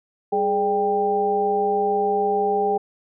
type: harmonic tone with a mistuned harmonic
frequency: 197.5 Hz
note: G3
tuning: 13 cents sharp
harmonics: 1 / 2 / 3 / 4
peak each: -32 / -21 / -32 / -21 dBFS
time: 0.32-2.78 s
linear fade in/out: 10 ms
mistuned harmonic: 2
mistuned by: +92 cents
effects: none